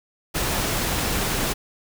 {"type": "noise", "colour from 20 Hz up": "pink", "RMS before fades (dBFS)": -24, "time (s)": [0.34, 1.54], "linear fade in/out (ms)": 20, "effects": []}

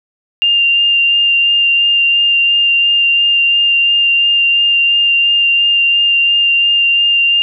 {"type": "tone with vibrato", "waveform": "sine", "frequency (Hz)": 2794, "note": "F7", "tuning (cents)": 0, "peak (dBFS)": -8, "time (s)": [0.42, 7.42], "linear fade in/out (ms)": 0, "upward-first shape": "sine", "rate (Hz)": 2.9, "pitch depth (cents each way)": 11, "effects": []}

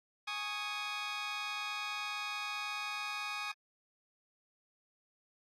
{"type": "chord", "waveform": "15% pulse", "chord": "Ab suspended fourth", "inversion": "none", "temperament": "just", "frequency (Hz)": [830.6, 1107.5, 1245.9], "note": ["Ab5", "Db6", "Eb6"], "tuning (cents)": [0, -2, 2], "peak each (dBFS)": [-36, -37, -34], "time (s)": [0.27, 3.52], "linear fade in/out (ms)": 10, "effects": ["low-pass 6000 Hz 12 dB/octave", "AAC 48 kbps"]}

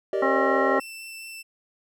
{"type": "chord", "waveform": "triangle", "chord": "Eb major seventh", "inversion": "first", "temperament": "just", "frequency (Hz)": [388.9, 466.7, 583.4, 622.3], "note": ["G4", "Bb4", "D5", "Eb5"], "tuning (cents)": [-14, 2, -12, 0], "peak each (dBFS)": [-24, -29, -27, -27], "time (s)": [0.13, 0.79], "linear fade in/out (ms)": 2}
{"type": "harmonic tone", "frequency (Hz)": 269.1, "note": "C4", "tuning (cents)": 49, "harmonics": [1, 2, 3, 4, 5, 7], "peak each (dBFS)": [-28, -28, -28, -28, -28, -28], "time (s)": [0.22, 0.8], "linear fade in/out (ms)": 5}
{"type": "tone with vibrato", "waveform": "sawtooth", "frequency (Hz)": 2671, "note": "E7", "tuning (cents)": 22, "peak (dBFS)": -34, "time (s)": [0.79, 1.43], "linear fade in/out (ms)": 20, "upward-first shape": "triangle", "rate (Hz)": 4.7, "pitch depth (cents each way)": 8}
{"effects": []}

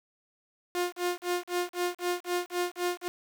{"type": "tone with tremolo", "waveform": "sawtooth", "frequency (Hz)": 354.7, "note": "F4", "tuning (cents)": 27, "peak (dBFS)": -22, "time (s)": [0.75, 3.08], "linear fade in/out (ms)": 0, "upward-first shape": "sine", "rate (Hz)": 3.9, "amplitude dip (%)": 100, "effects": ["8-bit"]}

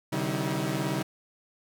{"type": "tone cluster", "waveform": "sawtooth", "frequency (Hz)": [133.1, 150.5, 191.9, 320.7], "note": ["C3", "D3", "G3", "E4"], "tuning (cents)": [30, 43, -37, -48], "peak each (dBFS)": -29, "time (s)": [0.12, 1.03], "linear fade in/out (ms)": 10, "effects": []}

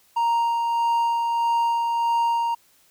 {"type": "tone with tremolo", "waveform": "triangle", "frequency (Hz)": 932.3, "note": "A#5", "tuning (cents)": 0, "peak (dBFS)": -16, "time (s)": [0.16, 2.55], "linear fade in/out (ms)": 10, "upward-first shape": "sine", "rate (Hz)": 1.6, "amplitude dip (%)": 30, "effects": ["white hiss -59 dBFS RMS until 2.9 s"]}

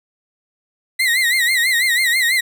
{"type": "tone with vibrato", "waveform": "35% pulse", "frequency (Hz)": 1982, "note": "B6", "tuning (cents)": 6, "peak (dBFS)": -12, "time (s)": [0.99, 2.41], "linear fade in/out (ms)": 10, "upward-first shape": "sine", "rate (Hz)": 6.1, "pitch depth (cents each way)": 120, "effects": []}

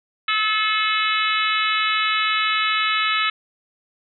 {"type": "harmonic tone with a mistuned harmonic", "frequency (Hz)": 432, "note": "A4", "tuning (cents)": -32, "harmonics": [3, 4, 5, 6, 7, 8, 9], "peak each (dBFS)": [-22, -27, -25, -26, -27, -30, -28], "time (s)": [0.28, 3.3], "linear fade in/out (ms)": 5, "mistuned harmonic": 7, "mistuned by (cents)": -17, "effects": []}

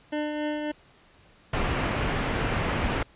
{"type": "tone with tremolo", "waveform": "25% pulse", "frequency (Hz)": 300.1, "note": "D4", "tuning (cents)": 38, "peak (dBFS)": -22, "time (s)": [0.12, 0.72], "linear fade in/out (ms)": 10, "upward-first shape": "triangle", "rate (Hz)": 3.6, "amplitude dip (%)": 40}
{"type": "low-pass noise", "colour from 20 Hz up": "pink", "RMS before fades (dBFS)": -27, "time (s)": [1.53, 3.03], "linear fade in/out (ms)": 5, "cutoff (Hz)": 2900, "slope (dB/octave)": 24}
{"effects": ["pink hiss -57 dBFS RMS until 3.15 s", "resampled to 8000 Hz"]}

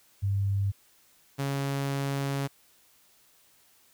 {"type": "tone pair in turn", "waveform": ["sine", "sawtooth"], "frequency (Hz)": [99.1, 138.7], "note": ["G2", "C#3"], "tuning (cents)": [19, 1], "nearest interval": "tritone", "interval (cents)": 582, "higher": "second", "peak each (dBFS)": -24, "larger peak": "neither", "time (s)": [[0.22, 0.72], [1.38, 2.48]], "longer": "second", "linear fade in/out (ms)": 20, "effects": ["white hiss -62 dBFS RMS until 3.93 s"]}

